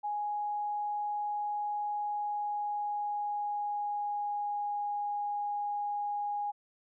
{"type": "tone with pitch glide", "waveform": "sine", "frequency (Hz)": [830.6, 823.4], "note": ["G#5", "G#5"], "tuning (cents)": [0, -15], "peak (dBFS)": -31, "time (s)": [0.03, 6.52], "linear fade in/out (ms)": 20, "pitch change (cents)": -15, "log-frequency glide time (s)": [1.85, 4.85], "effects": []}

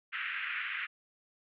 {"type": "band-pass noise", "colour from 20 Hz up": "pink", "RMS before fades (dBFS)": -37, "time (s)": [0.12, 0.87], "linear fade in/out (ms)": 20, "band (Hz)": [1400, 2800], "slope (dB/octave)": 48, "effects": []}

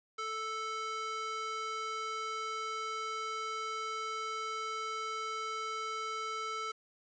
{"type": "tone with high-pass filter", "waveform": "square", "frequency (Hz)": 440, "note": "A4", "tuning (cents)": 0, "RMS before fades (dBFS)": -38, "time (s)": [0.18, 6.72], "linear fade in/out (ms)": 10, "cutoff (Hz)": 970, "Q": 4.7, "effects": ["resampled to 16000 Hz", "10-bit"]}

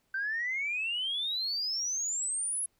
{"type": "exponential sweep", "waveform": "sine", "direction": "up", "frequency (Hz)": [1538, 10810], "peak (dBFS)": -29, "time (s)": [0.14, 2.66], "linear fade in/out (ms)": 5, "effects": ["tanh soft clip ceiling -25 dBFS", "pink hiss -74 dBFS RMS until 2.79 s"]}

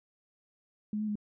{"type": "tone with pitch steps", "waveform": "sine", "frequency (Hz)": [210.8, 214.2, 208.6], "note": ["G#3", "A3", "G#3"], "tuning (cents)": [26, -46, 8], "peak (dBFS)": -30, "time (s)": [0.93, 1.155], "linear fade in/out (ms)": 2, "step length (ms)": 75, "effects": []}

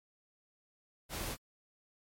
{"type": "noise", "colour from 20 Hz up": "pink", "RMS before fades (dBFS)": -39, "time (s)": [1.09, 1.37], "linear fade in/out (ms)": 50, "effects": ["MP3 64 kbps"]}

